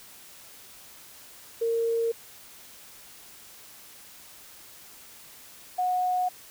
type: tone pair in turn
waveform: sine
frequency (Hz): 460 / 730.2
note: A#4 / F#5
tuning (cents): -23 / -23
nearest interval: minor sixth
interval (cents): 800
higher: second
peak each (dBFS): -23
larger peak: neither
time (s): 1.61-2.12 / 5.78-6.29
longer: neither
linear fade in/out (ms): 10
effects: white hiss -49 dBFS RMS until 6.5 s